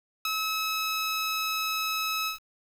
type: tone with ADSR envelope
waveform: 15% pulse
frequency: 1290 Hz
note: E6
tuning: 38 cents flat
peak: -17 dBFS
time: 0.25-2.39 s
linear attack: 4 ms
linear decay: 4 ms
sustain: -4 dB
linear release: 120 ms
effects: 8-bit